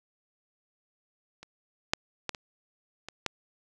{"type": "clicks", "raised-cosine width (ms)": 0.2, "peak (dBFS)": [-28, -6, -13, -22, -22, -11], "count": 6, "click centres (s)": [1.43, 1.935, 2.293, 2.348, 3.086, 3.263], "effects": []}